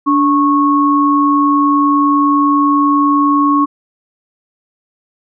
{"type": "tone pair together", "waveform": "sine", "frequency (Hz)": [289.9, 1100], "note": ["D4", "C#6"], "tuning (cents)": [-22, -14], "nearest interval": "octave + major seventh", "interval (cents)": 2308, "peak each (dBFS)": -11, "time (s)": [0.06, 3.66], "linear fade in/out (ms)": 20, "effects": []}